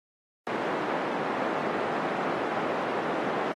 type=band-pass noise; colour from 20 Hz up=pink; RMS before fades=-30 dBFS; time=0.47-3.52 s; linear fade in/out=0 ms; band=290 to 1300 Hz; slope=12 dB/octave; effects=high-pass 150 Hz 12 dB/octave + AAC 32 kbps